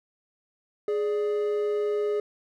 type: tone pair together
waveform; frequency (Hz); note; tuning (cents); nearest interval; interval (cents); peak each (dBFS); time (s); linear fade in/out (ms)
triangle; 417 / 587.3; G#4 / D5; +7 / 0; tritone; 593; -22 / -33; 0.88-2.2; 2
effects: none